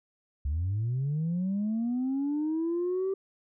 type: linear sweep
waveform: sine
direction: up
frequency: 66.9 to 390 Hz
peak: -25 dBFS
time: 0.45-3.14 s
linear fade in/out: 5 ms
effects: tanh soft clip ceiling -24 dBFS